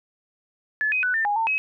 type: tone with pitch steps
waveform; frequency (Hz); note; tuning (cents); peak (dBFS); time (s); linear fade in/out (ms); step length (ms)
sine; 1722 / 2513 / 1490 / 1795 / 823 / 899 / 2555; A6 / D#7 / F#6 / A6 / G#5 / A5 / D#7; -38 / +17 / +12 / +34 / -16 / +37 / +45; -20; 0.81-1.58; 0; 110
effects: none